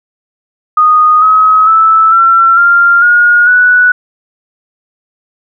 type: tone with pitch steps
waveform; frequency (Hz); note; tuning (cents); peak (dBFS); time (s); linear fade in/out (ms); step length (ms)
sine; 1238 / 1275 / 1313.1 / 1352.4 / 1392.8 / 1434.5 / 1477.3; D#6 / D#6 / E6 / E6 / F6 / F6 / F#6; -9 / +42 / -7 / +44 / -5 / +46 / -3; -3; 0.77-3.92; 5; 450
effects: none